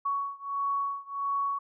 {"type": "beating tone pair", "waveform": "sine", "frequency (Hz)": [1117, 1118.5], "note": ["C#6", "C#6"], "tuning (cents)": [13, 15], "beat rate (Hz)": 1.5, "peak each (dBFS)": [-31, -32], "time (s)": [0.05, 1.59], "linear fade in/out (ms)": 10, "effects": []}